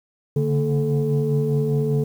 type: tone cluster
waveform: sine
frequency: 140.1 / 145.1 / 228.7 / 434.3 Hz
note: C#3 / D3 / A#3 / A4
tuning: +19 / -21 / -33 / -23 cents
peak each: -28 / -19 / -26 / -22 dBFS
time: 0.36-2.04 s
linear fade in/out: 5 ms
effects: tanh soft clip ceiling -12 dBFS + 8-bit